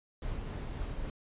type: noise with tremolo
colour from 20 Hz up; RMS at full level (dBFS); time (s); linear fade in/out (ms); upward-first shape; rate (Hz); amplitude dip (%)
brown; -36; 0.22-1.1; 2; triangle; 3.7; 30
effects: resampled to 8000 Hz